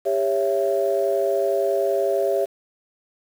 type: chord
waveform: sine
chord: C# diminished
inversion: second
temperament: just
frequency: 399.1 / 554.4 / 665.2 Hz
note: G4 / C#5 / E5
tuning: +31 / 0 / +16 cents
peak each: -22 / -22 / -23 dBFS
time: 0.05-2.46 s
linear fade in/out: 20 ms
effects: tanh soft clip ceiling -9 dBFS + 7-bit